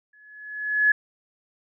sine tone with exponential growth, 1700 Hz, G#6, 40 cents sharp, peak -13 dBFS, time 0.13-0.92 s, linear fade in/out 5 ms, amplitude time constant 170 ms, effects none

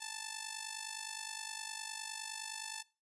5% pulse tone with amplitude modulation, 880 Hz, A5, in tune, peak -26 dBFS, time 0-2.83 s, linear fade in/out 20 ms, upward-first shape sine, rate 49.7 Hz, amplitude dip 75%, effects noise-tail reverb RT60 0.3 s tail -20 dB re dry + resampled to 24000 Hz

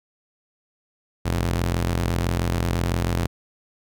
sawtooth ring-modulated tone, 86 Hz, F2, 26 cents flat, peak -14 dBFS, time 1.25-3.27 s, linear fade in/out 10 ms, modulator 23.8 Hz, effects none

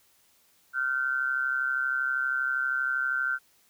sine tone pair together, 1396.9 / 1529.5 Hz, F6 / G6, 0 / -43 cents, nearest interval major second, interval 157 cents, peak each -28 dBFS, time 0.73-3.39 s, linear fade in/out 50 ms, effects white hiss -64 dBFS RMS until 3.69 s

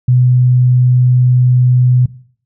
sine tone, 125.3 Hz, B2, 25 cents sharp, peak -6 dBFS, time 0.08-2.06 s, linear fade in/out 5 ms, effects noise-tail reverb RT60 0.5 s tail -18 dB re dry

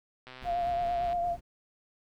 click train, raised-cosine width 0.3 ms, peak -30 dBFS, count 111, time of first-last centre 0.27-1.129 s, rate 128 Hz
brown noise with tremolo, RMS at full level -43 dBFS, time 0.41-1.41 s, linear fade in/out 20 ms, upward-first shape sine, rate 4.8 Hz, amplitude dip 35%
sine tone with vibrato, 697 Hz, F5, 4 cents flat, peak -27 dBFS, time 0.44-1.37 s, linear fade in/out 50 ms, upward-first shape triangle, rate 8.8 Hz, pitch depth 34 cents each way
effects none

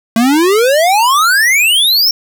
square exponential sweep, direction up, 220 to 5580 Hz, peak -8 dBFS, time 0.16-2.11 s, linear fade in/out 2 ms, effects 7-bit

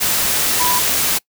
sine tone in noise, 987.8 Hz, B5, in tune, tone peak -18 dBFS, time 0.59-0.8 s, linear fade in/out 20 ms, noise white, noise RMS -17 dBFS, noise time 0-1.19 s, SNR -4 dB, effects noise-tail reverb RT60 0.1 s tail -24 dB re dry

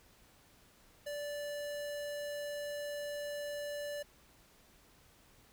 square tone, 583 Hz, D5, 13 cents flat, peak -39 dBFS, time 1.06-4.03 s, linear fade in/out 10 ms, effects pink hiss -64 dBFS RMS until 5.52 s

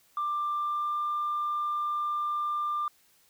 sine tone with pitch glide, 1185 to 1192.6 Hz, D6 to D6, +15 to +26 cents, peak -26 dBFS, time 0.17-2.88 s, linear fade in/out 2 ms, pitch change +11 cents, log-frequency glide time 0.56-1.01 s, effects tanh soft clip ceiling -24 dBFS + white hiss -64 dBFS RMS until 3.29 s

